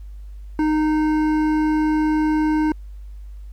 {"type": "tone with hard clipping", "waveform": "sine", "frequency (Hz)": 308.3, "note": "D#4", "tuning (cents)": -16, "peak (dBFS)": -18, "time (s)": [0.59, 2.72], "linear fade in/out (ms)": 2, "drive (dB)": 11, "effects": ["added 50 Hz sine -33 dBFS peak until 3.52 s", "pink hiss -63 dBFS RMS until 3.52 s"]}